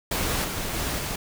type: noise with level steps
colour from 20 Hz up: pink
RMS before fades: -26 / -30 / -28 / -30 dBFS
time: 0.11-1.16 s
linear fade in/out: 5 ms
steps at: 0.44 / 0.73 / 0.98 s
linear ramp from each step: 10 ms
effects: none